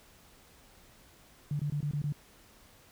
sine tone bursts, 146.4 Hz, D3, 5 cents flat, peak -29 dBFS, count 6, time 1.51-2.124 s, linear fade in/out 2 ms, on 84 ms, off 22 ms, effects pink hiss -59 dBFS RMS until 2.91 s

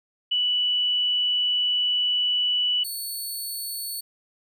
sine / 10% pulse tone pair in turn, 2960 / 4435 Hz, F#7 / C#8, 0 / 0 cents, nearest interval perfect fifth, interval 700 cents, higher second, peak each -20 / -23 dBFS, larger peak first, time 0.31-2.84 / 2.84-4.01 s, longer first, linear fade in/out 10 ms, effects none

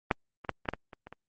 clicks, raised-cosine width 0.5 ms, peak -8 / -28 / -14 / -28 / -11 / -18 / -29 / -29 / -28 dBFS, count 9, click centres 0.112 / 0.448 / 0.493 / 0.656 / 0.688 / 0.736 / 0.932 / 1.07 / 1.126 s, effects Opus 24 kbps

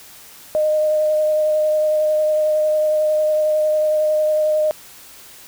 sine tone with vibrato, 614 Hz, D#5, 23 cents flat, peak -14 dBFS, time 0.55-4.71 s, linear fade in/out 0 ms, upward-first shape sine, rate 11 Hz, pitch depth 11 cents each way, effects white hiss -42 dBFS RMS until 5.47 s

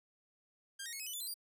10% pulse tone with pitch steps, 1600 / 1870 / 2186 / 2555 / 2986 / 3490 / 4079 / 4767 Hz, G6 / A#6 / C#7 / D#7 / F#7 / A7 / C8 / D8, +35 / +5 / -25 / +45 / +15 / -15 / -45 / +25 cents, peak -33 dBFS, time 0.79-1.342 s, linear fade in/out 10 ms, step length 69 ms, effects none

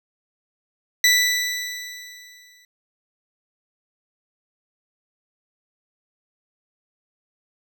20% pulse tone with exponential decay, 1975.5 Hz, B6, in tune, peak -7 dBFS, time 1.04-2.65 s, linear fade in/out 2 ms, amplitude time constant 350 ms, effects none

